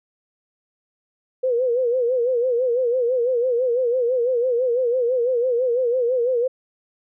sine tone with vibrato, 492.6 Hz, B4, 5 cents flat, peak -17 dBFS, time 1.43-6.48 s, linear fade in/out 10 ms, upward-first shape sine, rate 6 Hz, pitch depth 100 cents each way, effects none

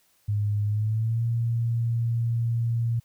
sine tone with pitch glide, 103.83 to 116.55 Hz, G#2 to A#2, 0 to 0 cents, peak -22 dBFS, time 0.28-3 s, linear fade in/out 10 ms, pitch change +200 cents, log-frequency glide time 0.66-1.24 s, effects white hiss -65 dBFS RMS until 3.04 s

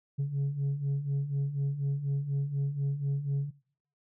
sine beating tone pair, 137.2 / 141.3 Hz, C#3 / C#3, -17 / +34 cents, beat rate 4.1 Hz, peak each -32 / -27 dBFS, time 0.18-3.51 s, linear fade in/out 20 ms, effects noise-tail reverb RT60 0.6 s tail -24 dB re dry + tanh soft clip ceiling -25 dBFS

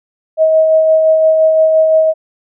sine tone with tremolo, 635 Hz, D#5, 35 cents sharp, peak -5 dBFS, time 0.37-2.14 s, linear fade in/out 50 ms, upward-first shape sine, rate 5.8 Hz, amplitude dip 30%, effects none

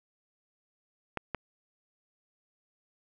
clicks, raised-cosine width 0.5 ms, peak -17 dBFS, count 2, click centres 1.173 / 1.347 s, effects none

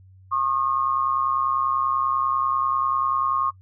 sine tone pair together, 1084.8 / 1215 Hz, C#6 / D#6, -38 / -42 cents, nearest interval major second, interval 196 cents, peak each -22 / -25 dBFS, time 0.31-3.51 s, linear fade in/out 20 ms, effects noise-tail reverb RT60 0.1 s tail -19 dB re dry + added 94 Hz sine -47 dBFS peak until 3.61 s

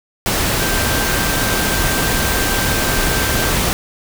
sine tone in noise, 1568 Hz, G6, in tune, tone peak -24 dBFS, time 0.6-3.51 s, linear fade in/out 0 ms, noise pink, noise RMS -17 dBFS, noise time 0.26-3.73 s, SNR -10 dB, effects none

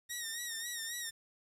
10% pulse tone with vibrato, 1864.7 Hz, A#6, in tune, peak -29 dBFS, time 0.09-1.11 s, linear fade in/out 20 ms, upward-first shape sine, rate 3.7 Hz, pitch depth 69 cents each way, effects resampled to 32000 Hz + 10-bit

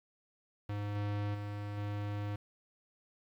square tone with level steps, 102.9 Hz, G#2, 16 cents flat, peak -36 / -34 / -38 / -36 dBFS, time 0.69-2.36 s, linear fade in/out 5 ms, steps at 0.95 / 1.34 / 1.77 s, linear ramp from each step 10 ms, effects low-pass 3000 Hz 12 dB/octave + 10-bit

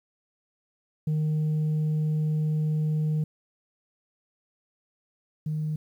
sine tone pair in turn, 154.1 / 154.1 Hz, D#3 / D#3, -16 / -16 cents, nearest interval unison, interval 0 cents, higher neither, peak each -20 / -25 dBFS, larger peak first, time 1.07-3.24 / 5.46-5.76 s, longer first, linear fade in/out 5 ms, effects tanh soft clip ceiling -22 dBFS + 10-bit

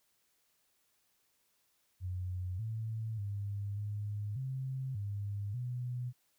sine tone with pitch steps, 91.3 / 111.2 / 101.1 / 103.7 / 131.9 / 101.5 / 123.6 Hz, F#2 / A2 / G#2 / G#2 / C3 / G#2 / B2, -23 / +19 / -46 / -2 / +14 / -39 / +2 cents, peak -35 dBFS, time 2-6.13 s, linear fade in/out 50 ms, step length 590 ms, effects white hiss -75 dBFS RMS until 6.38 s

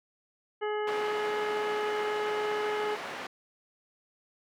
harmonic tone, 421.9 Hz, G#4, 27 cents sharp, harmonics 1 / 2 / 3 / 4 / 5 / 7, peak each -30 / -36 / -40 / -42 / -44 / -47 dBFS, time 0.61-2.96 s, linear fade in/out 20 ms
white band-pass noise, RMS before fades -39 dBFS, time 0.87-3.27 s, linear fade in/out 5 ms, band 260 to 1800 Hz, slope 12 dB/octave
effects none

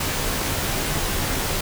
pink noise with comb filter, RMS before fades -24 dBFS, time 0-1.61 s, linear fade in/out 5 ms, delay 17 ms, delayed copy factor -0.6, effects none

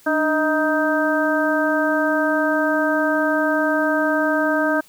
harmonic tone with a mistuned harmonic, 313 Hz, D#4, 10 cents sharp, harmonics 1 / 2 / 3 / 4 / 5, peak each -21 / -21 / -27 / -27 / -22 dBFS, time 0.06-4.81 s, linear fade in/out 10 ms, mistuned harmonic 1, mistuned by -78 cents, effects white hiss -51 dBFS RMS until 4.88 s

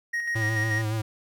triangle tone with tremolo, 1877 Hz, A#6, 11 cents sharp, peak -23 dBFS, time 0.13-0.82 s, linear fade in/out 10 ms, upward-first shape square, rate 6.9 Hz, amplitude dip 40%
square tone with vibrato, 109.3 Hz, A2, 11 cents flat, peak -26 dBFS, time 0.35-1.02 s, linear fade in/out 10 ms, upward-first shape sine, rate 7.1 Hz, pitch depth 43 cents each way
effects none

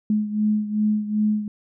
sine beating tone pair, 211.5 / 214.1 Hz, G#3 / A3, +32 / -47 cents, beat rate 2.6 Hz, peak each -20 / -25 dBFS, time 0.1-1.48 s, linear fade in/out 2 ms, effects none

